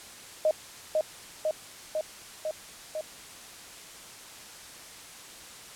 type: tone with echo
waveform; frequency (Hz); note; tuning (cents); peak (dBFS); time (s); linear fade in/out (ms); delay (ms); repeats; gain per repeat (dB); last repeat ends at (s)
sine; 622.3; D#5; 0; -20; 0.45-0.51; 2; 500; 5; -2; 3.01
effects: white hiss -46 dBFS RMS until 5.75 s + low-pass 10000 Hz 12 dB/octave